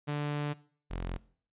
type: tone pair in turn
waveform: sawtooth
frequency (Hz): 146.83 / 43.84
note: D3 / F1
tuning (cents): 0 / +7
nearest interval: octave + major sixth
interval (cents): 2093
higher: first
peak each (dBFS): -27 / -30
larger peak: first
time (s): 0.07-0.54 / 0.9-1.18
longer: first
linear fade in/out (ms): 20
effects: noise-tail reverb RT60 0.5 s tail -20 dB re dry + resampled to 8000 Hz